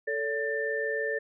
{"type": "tone cluster", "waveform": "sine", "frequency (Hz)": [441.5, 568, 1785], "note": ["A4", "C#5", "A6"], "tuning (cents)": [6, 42, 24], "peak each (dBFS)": [-31, -34, -31], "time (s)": [0.07, 1.19], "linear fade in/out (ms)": 10, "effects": []}